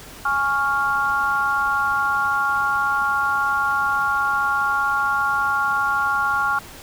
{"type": "chord", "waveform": "sine", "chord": "Db major", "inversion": "second", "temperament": "equal", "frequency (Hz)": [830.6, 1108.7, 1396.9], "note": ["Ab5", "Db6", "F6"], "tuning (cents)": [0, 0, 0], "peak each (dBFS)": [-25, -23, -20], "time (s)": [0.25, 6.59], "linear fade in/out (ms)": 5, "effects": ["pink hiss -40 dBFS RMS until 6.82 s"]}